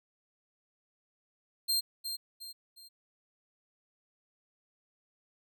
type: tone with echo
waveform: sawtooth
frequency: 4186 Hz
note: C8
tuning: in tune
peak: -24 dBFS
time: 1.68-1.81 s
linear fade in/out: 20 ms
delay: 360 ms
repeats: 3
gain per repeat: -8 dB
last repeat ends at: 2.89 s
effects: none